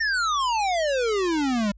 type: exponential sweep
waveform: square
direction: down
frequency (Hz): 1846 to 196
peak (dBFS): -22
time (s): 0-1.72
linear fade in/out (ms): 10
effects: added 50 Hz sine -46 dBFS peak until 1.77 s + resampled to 16000 Hz